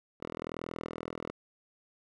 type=tone with band-pass filter; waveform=5% pulse; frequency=40.96 Hz; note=E1; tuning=10 cents flat; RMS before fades=-41 dBFS; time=0.2-1.32 s; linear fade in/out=20 ms; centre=700 Hz; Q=0.57; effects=none